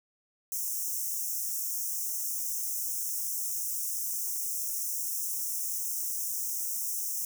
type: high-pass noise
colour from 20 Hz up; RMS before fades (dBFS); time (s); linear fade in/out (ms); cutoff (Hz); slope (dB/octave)
white; -33; 0.52-7.25; 2; 5500; 96
effects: none